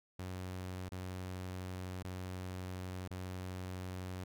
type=tone with dropouts; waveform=sawtooth; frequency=92.1 Hz; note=F#2; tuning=7 cents flat; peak=-37 dBFS; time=0.19-4.24 s; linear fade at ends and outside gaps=5 ms; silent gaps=0.891-0.919 / 2.028-2.046 / 3.078-3.107 s; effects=none